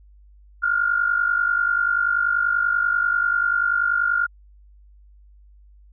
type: tone pair together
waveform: sine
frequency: 1400 / 1450.3 Hz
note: F6 / F#6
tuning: +4 / -35 cents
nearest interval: minor second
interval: 61 cents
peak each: -19 / -23 dBFS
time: 0.62-4.27 s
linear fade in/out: 20 ms
effects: added 50 Hz sine -47 dBFS peak until 5.92 s